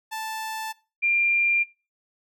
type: tone pair in turn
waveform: sawtooth / sine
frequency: 880 / 2388 Hz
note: A5 / D7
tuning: 0 / +28 cents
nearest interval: octave + perfect fourth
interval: 1728 cents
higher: second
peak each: -26 / -19 dBFS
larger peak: second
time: 0.11-0.73 / 1.02-1.64 s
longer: neither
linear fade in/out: 20 ms
effects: noise-tail reverb RT60 0.3 s tail -20 dB re dry